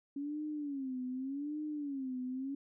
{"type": "tone with vibrato", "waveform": "sine", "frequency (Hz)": 277.2, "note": "C#4", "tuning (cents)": 0, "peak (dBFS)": -36, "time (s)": [0.16, 2.55], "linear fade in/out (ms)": 5, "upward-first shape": "sine", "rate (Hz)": 0.85, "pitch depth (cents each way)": 160, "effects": []}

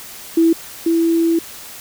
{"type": "tone pair in turn", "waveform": "sine", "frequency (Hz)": [329.6, 331.9], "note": ["E4", "E4"], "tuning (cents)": [0, 12], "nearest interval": "unison", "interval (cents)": 12, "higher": "second", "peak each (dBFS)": [-9, -12], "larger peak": "first", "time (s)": [[0.37, 0.53], [0.86, 1.39]], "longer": "second", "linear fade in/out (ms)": 5, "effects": ["white hiss -35 dBFS RMS until 1.8 s"]}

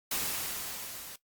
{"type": "noise with level ramp", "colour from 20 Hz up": "white", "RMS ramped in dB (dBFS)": [-31, -45], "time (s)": [0.11, 1.16], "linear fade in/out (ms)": 5, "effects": ["noise-tail reverb RT60 0.1 s tail -17 dB re dry", "Opus 48 kbps"]}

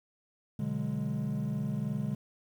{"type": "chord", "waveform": "triangle", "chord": "G# half-diminished seventh", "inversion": "first", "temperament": "equal", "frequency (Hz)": [123.47, 146.83, 185, 207.7], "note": ["B2", "D3", "F#3", "G#3"], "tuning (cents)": [0, 0, 0, 0], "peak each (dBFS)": [-35, -32, -38, -32], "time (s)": [0.59, 2.15], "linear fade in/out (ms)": 5, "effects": ["tanh soft clip ceiling -20 dBFS", "10-bit"]}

